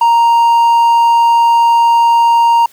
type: tone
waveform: triangle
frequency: 932.3 Hz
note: A#5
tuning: in tune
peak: -4 dBFS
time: 0.01-2.66 s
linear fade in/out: 5 ms
effects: white hiss -45 dBFS RMS until 2.72 s + high-pass 60 Hz 12 dB/octave

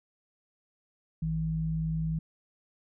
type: tone pair together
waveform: sine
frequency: 56.43 / 159.6 Hz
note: A1 / D#3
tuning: +44 / +44 cents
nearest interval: octave + tritone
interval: 1800 cents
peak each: -36 / -28 dBFS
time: 1.22-2.19 s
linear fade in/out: 5 ms
effects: none

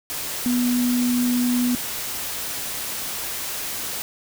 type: tone in noise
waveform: sine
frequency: 245.4 Hz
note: B3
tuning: 11 cents flat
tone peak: -18 dBFS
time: 0.46-1.75 s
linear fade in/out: 0 ms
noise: white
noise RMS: -29 dBFS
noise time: 0.1-4.02 s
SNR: +8 dB
effects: none

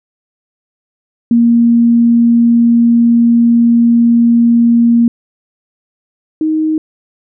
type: tone pair in turn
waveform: sine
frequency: 234.5 / 313 Hz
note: A#3 / D#4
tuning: +11 / +10 cents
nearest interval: perfect fourth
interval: 499 cents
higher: second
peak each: -5 / -10 dBFS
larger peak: first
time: 1.31-5.08 / 6.41-6.78 s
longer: first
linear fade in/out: 2 ms
effects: none

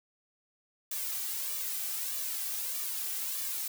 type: noise with flanger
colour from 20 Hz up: blue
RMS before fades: -35 dBFS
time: 0.91-3.68 s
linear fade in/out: 5 ms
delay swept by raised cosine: 1.7 to 2.61 ms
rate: 1.6 Hz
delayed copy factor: +0.75
effects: none

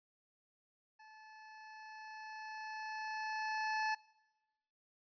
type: tone with level ramp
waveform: 25% pulse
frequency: 868 Hz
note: A5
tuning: 24 cents flat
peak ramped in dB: -53 to -29 dBFS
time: 0.99-3.95 s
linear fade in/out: 10 ms
effects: noise-tail reverb RT60 1.0 s tail -21 dB re dry + resampled to 11025 Hz

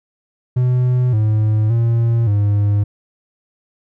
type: tone with pitch steps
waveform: triangle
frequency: 125.4 / 107.7 / 116.2 / 102.5 Hz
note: B2 / A2 / A#2 / G#2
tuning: +27 / -37 / -5 / -22 cents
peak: -10 dBFS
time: 0.56-2.84 s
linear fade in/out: 10 ms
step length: 570 ms
effects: none

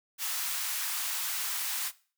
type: high-pass noise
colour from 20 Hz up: white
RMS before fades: -33 dBFS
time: 0.18-1.92 s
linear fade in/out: 50 ms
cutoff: 870 Hz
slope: 24 dB/octave
effects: noise-tail reverb RT60 0.4 s tail -19 dB re dry

